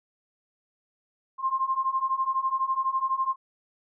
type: beating tone pair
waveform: sine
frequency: 1051 / 1063 Hz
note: C6 / C6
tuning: +7 / +27 cents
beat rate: 12 Hz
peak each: -28 / -26 dBFS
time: 1.38-3.36 s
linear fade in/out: 50 ms
effects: none